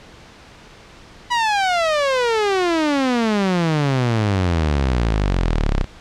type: exponential sweep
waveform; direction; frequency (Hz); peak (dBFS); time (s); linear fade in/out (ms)
sawtooth; down; 987.8 to 31.1; -12; 1.3-5.85; 20
effects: pink hiss -43 dBFS RMS until 6 s + low-pass 5000 Hz 12 dB/octave